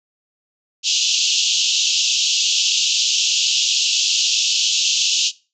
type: band-pass noise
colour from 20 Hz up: pink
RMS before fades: -18 dBFS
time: 0.83-5.32 s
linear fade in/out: 50 ms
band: 2700 to 7100 Hz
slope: 96 dB/octave
effects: noise-tail reverb RT60 0.3 s tail -20 dB re dry